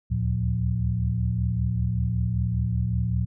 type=tone cluster; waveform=sine; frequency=71 / 76.2 / 115 / 177 Hz; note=C#2 / D#2 / A#2 / F3; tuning=+42 / -36 / -23 / +23 cents; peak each=-31 / -29 / -24 / -30 dBFS; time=0.1-3.26 s; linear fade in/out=20 ms; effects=none